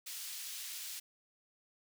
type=high-pass noise; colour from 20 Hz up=pink; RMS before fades=-44 dBFS; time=0.06-1 s; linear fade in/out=10 ms; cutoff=3500 Hz; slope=12 dB/octave; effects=none